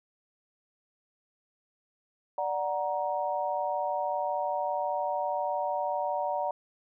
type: chord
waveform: sine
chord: D augmented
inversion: none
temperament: equal with one note detuned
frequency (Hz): 587.3 / 740 / 938.3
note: D5 / F#5 / A#5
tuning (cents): 0 / 0 / +11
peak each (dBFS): -32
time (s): 2.38-6.51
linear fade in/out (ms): 2
effects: none